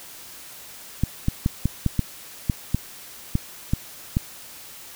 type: clicks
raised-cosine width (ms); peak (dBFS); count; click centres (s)
5; -7; 11; 1.036 / 1.284 / 1.461 / 1.656 / 1.863 / 1.993 / 2.498 / 2.746 / 3.354 / 3.735 / 4.169
effects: white hiss -42 dBFS RMS until 4.95 s